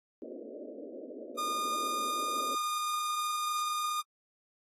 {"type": "band-pass noise", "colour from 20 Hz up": "white", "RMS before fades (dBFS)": -44, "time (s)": [0.22, 2.55], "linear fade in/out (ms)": 0, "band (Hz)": [230, 610], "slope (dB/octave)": 96}
{"type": "tone", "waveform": "45% pulse", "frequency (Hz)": 1218, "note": "D#6", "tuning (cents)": -37, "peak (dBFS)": -31, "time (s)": [1.37, 4.02], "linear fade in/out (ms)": 20}
{"type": "noise with exponential decay", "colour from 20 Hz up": "violet", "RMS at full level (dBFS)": -37, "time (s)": [3.58, 3.69], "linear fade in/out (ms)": 1, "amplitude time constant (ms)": 23}
{"effects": ["AAC 32 kbps"]}